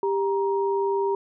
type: tone pair together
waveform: sine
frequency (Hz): 395.1 / 942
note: G4 / A#5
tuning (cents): +14 / +18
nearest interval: octave + minor third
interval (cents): 1504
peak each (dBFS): -22 / -27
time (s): 0.03-1.15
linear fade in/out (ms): 2
effects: none